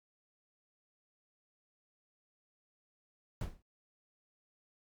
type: noise with exponential decay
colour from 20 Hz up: brown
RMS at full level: -31 dBFS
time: 3.41-3.62 s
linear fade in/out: 2 ms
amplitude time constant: 45 ms
effects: noise-tail reverb RT60 0.1 s tail -26 dB re dry + MP3 96 kbps